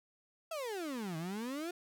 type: exponential two-way sweep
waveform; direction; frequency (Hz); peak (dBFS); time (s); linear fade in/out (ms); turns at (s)
35% pulse; down then up; 677 to 155.6 to 360.9; -36; 0.51-1.71; 5; 1.17
effects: none